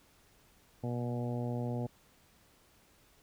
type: harmonic tone with a mistuned harmonic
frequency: 120.8 Hz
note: B2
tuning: 38 cents flat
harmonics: 1 / 2 / 3 / 4 / 5 / 6 / 7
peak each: -35 / -38 / -45 / -43 / -45 / -48 / -50 dBFS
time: 0.83-1.87 s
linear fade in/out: 10 ms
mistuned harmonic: 1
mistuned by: +22 cents
effects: pink hiss -65 dBFS RMS until 3.22 s